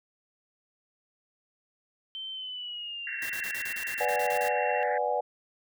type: tone with pitch glide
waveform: sine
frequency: 3097 to 2727 Hz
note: G7 to F7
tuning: -22 to -42 cents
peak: -35 dBFS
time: 2.15-4.83 s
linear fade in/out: 0 ms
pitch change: -220 cents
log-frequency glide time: 2.32-3.17 s
type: band-pass noise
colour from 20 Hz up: white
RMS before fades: -37 dBFS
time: 3.07-4.98 s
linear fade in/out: 2 ms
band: 1600 to 2000 Hz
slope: 96 dB/octave
type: noise bursts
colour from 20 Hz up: white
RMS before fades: -40 dBFS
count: 12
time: 3.22-4.484 s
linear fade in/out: 2 ms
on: 76 ms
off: 32 ms
type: chord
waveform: sine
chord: G# half-diminished seventh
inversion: first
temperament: equal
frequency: 493.9 / 587.3 / 740 / 830.6 Hz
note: B4 / D5 / F#5 / G#5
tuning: 0 / 0 / 0 / 0 cents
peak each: -31 dBFS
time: 4-5.21 s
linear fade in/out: 10 ms
effects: none